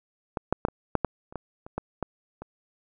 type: clicks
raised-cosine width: 1 ms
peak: -14 / -8 / -6 / -20 / -7 / -9 / -30 / -18 / -27 / -15 / -14 / -24 dBFS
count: 12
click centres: 0.372 / 0.526 / 0.651 / 0.685 / 0.953 / 1.047 / 1.325 / 1.357 / 1.665 / 1.78 / 2.027 / 2.42 s
effects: none